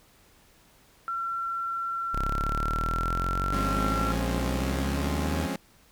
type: tone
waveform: sine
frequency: 1358 Hz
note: F6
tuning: 49 cents flat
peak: -28 dBFS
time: 1.08-4.12 s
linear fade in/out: 0 ms
type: exponential sweep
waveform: sawtooth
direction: up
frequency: 32.7 to 81.2 Hz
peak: -24 dBFS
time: 2.13-5.47 s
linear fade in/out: 20 ms
type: chord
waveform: sawtooth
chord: Db major seventh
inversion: first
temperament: equal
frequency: 174.61 / 207.7 / 261.6 / 277.2 Hz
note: F3 / Ab3 / C4 / Db4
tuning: 0 / 0 / 0 / 0 cents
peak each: -31 dBFS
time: 3.53-5.56 s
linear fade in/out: 2 ms
effects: pink hiss -59 dBFS RMS until 5.91 s